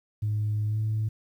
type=tone with pitch glide; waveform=sine; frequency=106 to 108.67 Hz; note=G#2 to A2; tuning=+36 to -21 cents; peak=-23 dBFS; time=0.22-1.09 s; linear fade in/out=10 ms; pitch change=+43 cents; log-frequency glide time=0.67-0.79 s; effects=tanh soft clip ceiling -21 dBFS + 10-bit